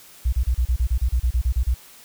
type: tone bursts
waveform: sine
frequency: 61 Hz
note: B1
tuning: 21 cents flat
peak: -16 dBFS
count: 14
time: 0.25-1.744 s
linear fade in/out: 10 ms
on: 77 ms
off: 32 ms
effects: white hiss -47 dBFS RMS until 2.04 s